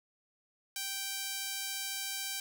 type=tone with high-pass filter; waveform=sawtooth; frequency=782 Hz; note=G5; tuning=4 cents flat; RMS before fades=-38 dBFS; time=0.76-2.4 s; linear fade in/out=2 ms; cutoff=3200 Hz; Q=0.57; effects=none